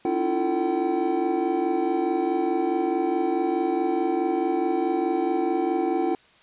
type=tone cluster; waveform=triangle; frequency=278.9 / 321.6 / 346.3 / 444.9 / 762 Hz; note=C#4 / E4 / F4 / A4 / G5; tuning=+11 / -43 / -15 / +19 / -49 cents; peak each=-29 / -26 / -23 / -29 / -26 dBFS; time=0.05-6.15 s; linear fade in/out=2 ms; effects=white hiss -56 dBFS RMS until 6.42 s + resampled to 8000 Hz